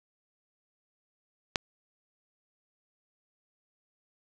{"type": "click", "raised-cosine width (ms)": 0.2, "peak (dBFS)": -8, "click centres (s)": 1.558, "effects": []}